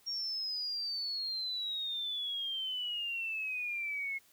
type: exponential sweep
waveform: sine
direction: down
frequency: 5590 to 2162 Hz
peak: -34 dBFS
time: 0.06-4.19 s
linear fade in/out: 20 ms
effects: white hiss -65 dBFS RMS until 4.32 s